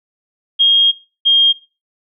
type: tone pair in turn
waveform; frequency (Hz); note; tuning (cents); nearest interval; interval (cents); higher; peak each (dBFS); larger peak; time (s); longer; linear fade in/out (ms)
sine; 3246 / 3225; G#7 / G7; -40 / +48; unison; 12; first; -7; neither; 0.59-0.92 / 1.25-1.53; first; 20
effects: noise-tail reverb RT60 0.3 s tail -20 dB re dry